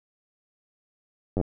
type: slowing click train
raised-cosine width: 2 ms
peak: -13 dBFS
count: 5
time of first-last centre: 1.37-1.413 s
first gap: 10 ms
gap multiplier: 1.05
effects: none